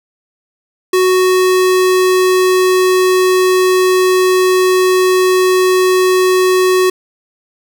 square tone, 370 Hz, F#4, in tune, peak -9 dBFS, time 0.93-6.9 s, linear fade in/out 5 ms, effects none

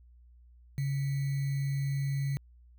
sine tone with sample-and-hold, 138.59 Hz, C#3, in tune, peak -28 dBFS, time 0.78-2.37 s, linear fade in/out 0 ms, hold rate 2100 Hz, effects added 60 Hz sine -54 dBFS peak until 2.78 s

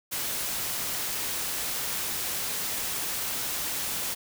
white noise, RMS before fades -31 dBFS, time 0.11-4.15 s, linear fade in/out 20 ms, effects none

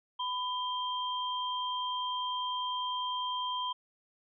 sine tone pair together, 1000 / 3175 Hz, B5 / G7, +21 / +21 cents, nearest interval octave + minor sixth, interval 2000 cents, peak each -33 / -36 dBFS, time 0.19-3.73 s, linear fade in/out 10 ms, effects none

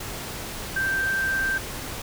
sine tone in noise, 1568 Hz, G6, in tune, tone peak -22 dBFS, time 0.76-1.58 s, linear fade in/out 5 ms, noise pink, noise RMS -34 dBFS, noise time 0-2.02 s, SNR +9 dB, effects none

